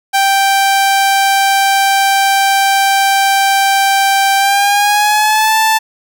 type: tone with pitch glide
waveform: sawtooth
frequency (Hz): 784 to 880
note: G5 to A5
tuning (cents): 0 to 0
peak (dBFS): -5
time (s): 0.13-5.79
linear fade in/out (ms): 20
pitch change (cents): +200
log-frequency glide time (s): 4.38-5.56
effects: none